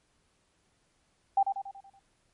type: tone with echo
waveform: sine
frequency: 788 Hz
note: G5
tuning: 9 cents sharp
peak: -20 dBFS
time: 1.37-1.43 s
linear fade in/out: 5 ms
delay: 94 ms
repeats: 6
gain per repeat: -6 dB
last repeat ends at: 1.994 s
effects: pink hiss -71 dBFS RMS until 2.33 s + MP3 48 kbps